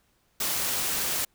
white noise, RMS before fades -28 dBFS, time 0.4-1.25 s, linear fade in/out 5 ms, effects pink hiss -68 dBFS RMS until 1.34 s

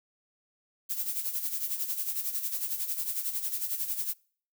violet noise with tremolo, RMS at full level -30 dBFS, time 0.89-4.14 s, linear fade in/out 20 ms, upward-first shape sine, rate 11 Hz, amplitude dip 65%, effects noise-tail reverb RT60 0.5 s tail -26 dB re dry

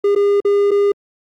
triangle tone with dropouts, 404.9 Hz, G#4, 44 cents flat, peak -9 dBFS, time 0.04-0.92 s, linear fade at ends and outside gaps 5 ms, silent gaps 0.151-0.16 / 0.404-0.449 / 0.709-0.714 s, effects Opus 48 kbps

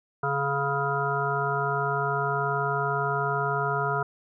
harmonic tone, 140.2 Hz, C#3, 20 cents sharp, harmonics 1 / 3 / 5 / 7 / 9 / 10, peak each -31 / -31 / -31 / -31 / -31 / -31 dBFS, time 0.23-4.03 s, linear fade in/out 5 ms, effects none

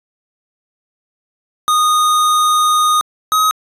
square tone pair in turn, 1235 / 1264.6 Hz, D#6 / D#6, -13 / +28 cents, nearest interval unison, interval 41 cents, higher second, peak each -11 dBFS, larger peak neither, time 1.68-3.01 / 3.32-3.51 s, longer first, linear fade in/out 0 ms, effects resampled to 32000 Hz

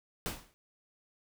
pink noise with exponential decay, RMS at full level -33 dBFS, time 0.26-0.54 s, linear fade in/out 0 ms, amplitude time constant 60 ms, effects none

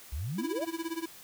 sine exponential sweep, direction up, 60 to 712 Hz, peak -32 dBFS, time 0.12-0.65 s, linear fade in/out 10 ms
square tone with tremolo, 329.6 Hz, E4, in tune, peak -31 dBFS, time 0.38-1.06 s, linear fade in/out 5 ms, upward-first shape sine, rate 17 Hz, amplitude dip 90%
effects white hiss -51 dBFS RMS until 1.23 s

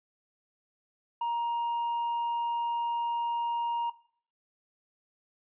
triangle tone, 940 Hz, A#5, 14 cents sharp, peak -26 dBFS, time 1.21-3.9 s, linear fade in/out 5 ms, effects noise-tail reverb RT60 0.5 s tail -18 dB re dry + resampled to 8000 Hz

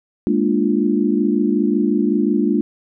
sine chord, Bb dominant seventh, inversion third, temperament equal with one note detuned, 207.7 / 233.1 / 295.2 / 349.2 Hz, Ab3 / Bb3 / D4 / F4, 0 / 0 / +9 / 0 cents, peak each -19 / -20 / -19 / -21 dBFS, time 0.27-2.61 s, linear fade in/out 0 ms, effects none

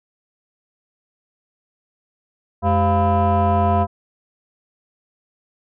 sine tone with frequency modulation, 392 Hz, G4, in tune, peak -12 dBFS, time 2.62-3.87 s, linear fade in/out 50 ms, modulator 302 Hz, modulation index 2, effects tanh soft clip ceiling -11 dBFS

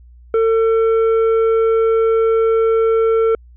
triangle tone with hard clipping, 450 Hz, A4, 39 cents sharp, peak -13 dBFS, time 0.34-3.35 s, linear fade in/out 2 ms, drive 10 dB, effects added 60 Hz sine -40 dBFS peak until 3.56 s + resampled to 8000 Hz

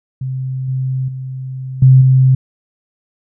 sine tone with level steps, 130.81 Hz, C3, in tune, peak -18 / -15 / -22 / -3 / -6 dBFS, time 0.21-2.35 s, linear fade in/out 5 ms, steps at 0.68 / 1.08 / 1.82 / 2.01 s, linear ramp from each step 5 ms, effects none

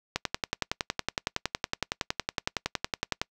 click train, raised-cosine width 0.2 ms, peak -9 dBFS, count 34, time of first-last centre 0.16-3.216 s, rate 10.8 Hz, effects noise-tail reverb RT60 0.1 s tail -26 dB re dry

